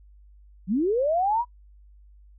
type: linear sweep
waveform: sine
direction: up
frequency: 166.3 to 987.8 Hz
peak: -20 dBFS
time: 0.67-1.45 s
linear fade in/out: 50 ms
effects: noise-tail reverb RT60 0.1 s tail -24 dB re dry + added 50 Hz sine -49 dBFS peak until 2.38 s